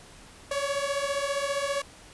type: beating tone pair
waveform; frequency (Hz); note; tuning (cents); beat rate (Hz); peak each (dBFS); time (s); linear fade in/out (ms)
sawtooth; 554.4 / 569.4; C#5 / C#5; 0 / +46; 15; -26; 0.51-1.82; 5
effects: pink hiss -50 dBFS RMS until 2.13 s + resampled to 24000 Hz